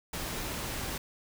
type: noise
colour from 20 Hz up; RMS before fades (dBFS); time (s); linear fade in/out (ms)
pink; -36; 0.13-0.98; 5
effects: none